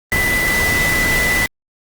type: tone in noise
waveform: sine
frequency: 1992 Hz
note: B6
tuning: 14 cents sharp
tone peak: -15 dBFS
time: 0.12-1.46 s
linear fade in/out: 0 ms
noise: pink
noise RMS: -20 dBFS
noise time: 0.12-1.46 s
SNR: +2 dB
effects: Opus 24 kbps